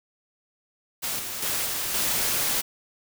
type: noise with level steps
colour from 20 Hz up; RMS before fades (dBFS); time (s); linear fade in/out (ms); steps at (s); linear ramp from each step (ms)
white; -29 / -33 / -27 / -29 / -25; 1.02-2.62; 20; 1.19 / 1.42 / 1.66 / 1.94; 5
effects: none